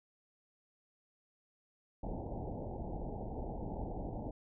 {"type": "low-pass noise", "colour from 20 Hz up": "pink", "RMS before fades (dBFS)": -41, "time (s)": [2.03, 4.31], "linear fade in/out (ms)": 5, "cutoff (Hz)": 880, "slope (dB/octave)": 96, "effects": []}